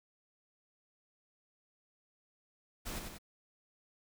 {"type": "noise with echo", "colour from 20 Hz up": "pink", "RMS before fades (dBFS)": -41, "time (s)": [2.85, 3], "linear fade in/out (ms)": 20, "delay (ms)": 93, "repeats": 2, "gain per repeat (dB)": -4, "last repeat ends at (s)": 3.186, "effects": []}